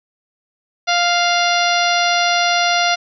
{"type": "harmonic tone with a mistuned harmonic", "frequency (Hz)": 698.5, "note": "F5", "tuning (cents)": 0, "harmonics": [1, 2, 3, 4, 5, 6, 7, 8], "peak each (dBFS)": [-17, -20, -22, -23, -24, -25, -25, -26], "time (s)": [0.87, 2.96], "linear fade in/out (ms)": 20, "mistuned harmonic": 8, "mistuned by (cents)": 43, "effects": []}